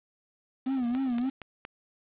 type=tone with vibrato; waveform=triangle; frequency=252.5 Hz; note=B3; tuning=39 cents sharp; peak=-24 dBFS; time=0.66-1.3 s; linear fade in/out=10 ms; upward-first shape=sine; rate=3.5 Hz; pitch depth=120 cents each way
type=click train; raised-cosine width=0.3 ms; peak=-23 dBFS; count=4; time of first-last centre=0.95-1.651 s; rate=4.28 Hz
effects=resampled to 8000 Hz + 8-bit